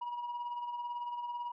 sine tone with tremolo, 962 Hz, B5, 46 cents flat, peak -32 dBFS, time 0.01-1.52 s, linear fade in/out 10 ms, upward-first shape sine, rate 18 Hz, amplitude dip 55%, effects tanh soft clip ceiling -34 dBFS

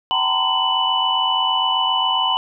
sine tone cluster, 762 / 888 / 935 / 1023 / 2977 Hz, G5 / A5 / A#5 / C6 / F#7, -49 / +16 / +5 / -39 / +10 cents, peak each -25 / -27 / -24 / -22 / -19 dBFS, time 0.11-2.37 s, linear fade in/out 0 ms, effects none

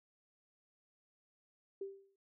sine tone with exponential decay, 392 Hz, G4, in tune, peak -37 dBFS, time 1.81-2.16 s, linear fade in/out 5 ms, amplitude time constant 74 ms, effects none

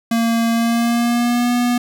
square tone with pitch glide, 230 to 243.1 Hz, A#3 to B3, -23 to -27 cents, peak -15 dBFS, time 0.11-1.78 s, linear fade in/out 5 ms, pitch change +96 cents, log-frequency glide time 0.52-1.52 s, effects none

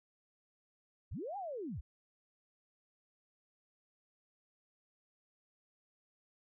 sine linear two-way sweep, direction up then down, 38.89 to 830.6 to 38.89 Hz, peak -39 dBFS, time 1.11-1.81 s, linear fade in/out 10 ms, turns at 1.37 s, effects none

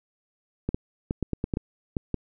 clicks, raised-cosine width 3 ms, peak -13 dBFS, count 10, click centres 0.69 / 0.745 / 1.109 / 1.227 / 1.333 / 1.441 / 1.538 / 1.571 / 1.968 / 2.143 s, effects none

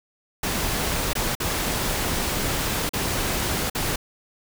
pink noise with dropouts, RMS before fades -25 dBFS, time 0.43-3.96 s, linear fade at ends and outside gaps 5 ms, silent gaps 1.133-1.152 / 1.352-1.401 / 2.893-2.934 / 3.699-3.749 s, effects none

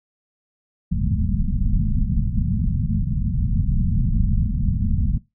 pink low-pass noise, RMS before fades -20 dBFS, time 0.91-5.18 s, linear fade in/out 10 ms, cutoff 230 Hz, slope 96 dB/octave, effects noise-tail reverb RT60 0.2 s tail -18 dB re dry

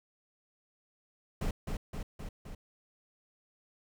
brown noise with echo, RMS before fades -32 dBFS, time 1.41-1.51 s, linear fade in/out 5 ms, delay 260 ms, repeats 4, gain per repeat -3 dB, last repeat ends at 2.55 s, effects none

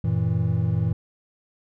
triangle tone cluster, 92.8 / 114.4 / 162.5 Hz, F#2 / A#2 / E3, +6 / -32 / -24 cents, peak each -24 / -21 / -23 dBFS, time 0.04-0.93 s, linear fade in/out 5 ms, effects none

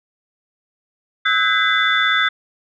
sine tone cluster, 1300 / 1504 / 1620 / 2022 / 3506 Hz, E6 / F#6 / G#6 / B6 / A7, -24 / +28 / -43 / +40 / -7 cents, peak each -20 dBFS, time 1.25-2.29 s, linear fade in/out 10 ms, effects tanh soft clip ceiling -3 dBFS

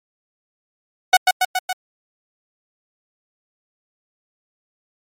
sawtooth tone with echo, 740 Hz, F#5, in tune, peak -4 dBFS, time 1.13-1.17 s, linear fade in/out 5 ms, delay 140 ms, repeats 4, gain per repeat -3 dB, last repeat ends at 1.73 s, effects MP3 64 kbps

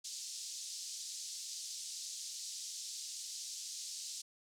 pink band-pass noise, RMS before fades -45 dBFS, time 0.04-4.22 s, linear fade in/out 10 ms, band 4600 to 7900 Hz, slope 24 dB/octave, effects none

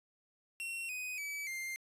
45% pulse tone with pitch steps, 2726 / 2500 / 2292 / 2102 Hz, F7 / D#7 / D7 / C7, -43 / +8 / -43 / +7 cents, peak -38 dBFS, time 0.6-1.76 s, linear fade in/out 0 ms, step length 290 ms, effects resampled to 32000 Hz + 13-bit

